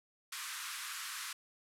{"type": "band-pass noise", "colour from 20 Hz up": "pink", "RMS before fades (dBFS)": -43, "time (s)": [0.32, 1.33], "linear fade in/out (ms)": 5, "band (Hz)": [1100, 13000], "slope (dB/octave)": 48, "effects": []}